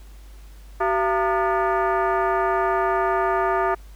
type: tone with frequency modulation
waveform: sine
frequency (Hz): 149.4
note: D3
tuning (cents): +30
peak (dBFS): -18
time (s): 0.8-3.75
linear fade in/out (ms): 10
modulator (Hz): 531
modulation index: 2.4
effects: added 50 Hz sine -40 dBFS peak until 3.95 s + pink hiss -54 dBFS RMS until 3.95 s